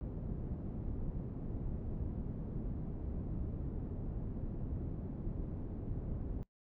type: low-pass noise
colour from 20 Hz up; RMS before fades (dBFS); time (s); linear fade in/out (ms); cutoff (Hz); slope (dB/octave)
pink; -40; 0.01-6.43; 0; 270; 12
effects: noise-tail reverb RT60 0.1 s tail -22 dB re dry